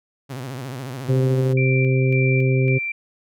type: tone with vibrato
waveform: sawtooth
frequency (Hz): 129.8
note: C3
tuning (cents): -13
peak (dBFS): -25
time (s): 0.29-1.54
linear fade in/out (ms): 20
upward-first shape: sine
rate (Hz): 14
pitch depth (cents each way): 130
type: harmonic tone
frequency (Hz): 130.7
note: C3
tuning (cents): -1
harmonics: 1 / 2 / 3 / 4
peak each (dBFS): -16 / -27 / -23 / -29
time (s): 1.08-2.79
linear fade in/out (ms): 20
type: tone with tremolo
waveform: sine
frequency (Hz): 2353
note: D7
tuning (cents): +3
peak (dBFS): -23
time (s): 1.57-2.92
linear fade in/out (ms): 5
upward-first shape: square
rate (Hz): 1.8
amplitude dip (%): 50
effects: none